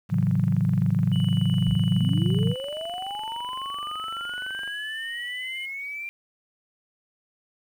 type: chord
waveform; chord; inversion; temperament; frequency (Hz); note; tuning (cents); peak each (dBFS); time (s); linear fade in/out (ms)
sine; F# minor seventh; first; equal; 110 / 138.59 / 164.81 / 185; A2 / C#3 / E3 / F#3; 0 / 0 / 0 / 0; -25; 0.09-2.55; 50
type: click train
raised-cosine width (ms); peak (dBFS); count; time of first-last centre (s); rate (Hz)
0.5; -28; 109; 0.1-4.676; 23.6
type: tone with pitch glide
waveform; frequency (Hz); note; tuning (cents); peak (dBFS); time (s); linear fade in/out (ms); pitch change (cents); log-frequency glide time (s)
triangle; 2960 to 2982; F#7 to F#7; 0 to +13; -34; 1.12-5.66; 10; +13; 2.28-3.65
type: linear sweep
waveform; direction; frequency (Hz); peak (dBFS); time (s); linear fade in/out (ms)
sine; up; 36.71 to 2379; -31; 1.67-6.09; 0
effects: 9-bit